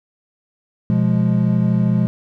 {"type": "chord", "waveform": "triangle", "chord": "F diminished", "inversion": "second", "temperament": "equal", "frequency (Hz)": [123.47, 174.61, 207.7], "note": ["Cb3", "F3", "Ab3"], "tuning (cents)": [0, 0, 0], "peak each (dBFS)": -16, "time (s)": [0.9, 2.07], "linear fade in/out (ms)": 0, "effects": []}